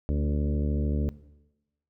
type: harmonic tone with a mistuned harmonic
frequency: 73.42 Hz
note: D2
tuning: in tune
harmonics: 1 / 2 / 3 / 4 / 5 / 6 / 7 / 8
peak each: -25 / -32 / -34 / -35 / -41 / -40 / -44 / -45 dBFS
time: 0.09-1.09 s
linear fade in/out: 0 ms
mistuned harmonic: 4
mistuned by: -21 cents
effects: noise-tail reverb RT60 1.0 s tail -19 dB re dry